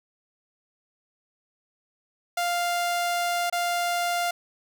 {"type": "tone with dropouts", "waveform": "sawtooth", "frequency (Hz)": 698.5, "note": "F5", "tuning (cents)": 0, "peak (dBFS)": -20, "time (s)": [2.37, 4.31], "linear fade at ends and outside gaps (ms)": 5, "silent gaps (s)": [3.499, 3.525], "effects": []}